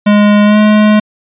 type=tone with pitch glide; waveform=square; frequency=207.3 to 212 Hz; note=G#3 to G#3; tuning=-3 to +36 cents; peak=-5 dBFS; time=0.06-1 s; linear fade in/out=10 ms; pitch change=+39 cents; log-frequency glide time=0.44-0.58 s; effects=resampled to 8000 Hz